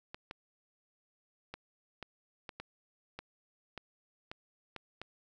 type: clicks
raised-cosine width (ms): 0.3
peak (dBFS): -26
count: 11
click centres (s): 0.145 / 0.311 / 1.54 / 2.027 / 2.492 / 2.6 / 3.19 / 3.777 / 4.315 / 4.763 / 5.016
effects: none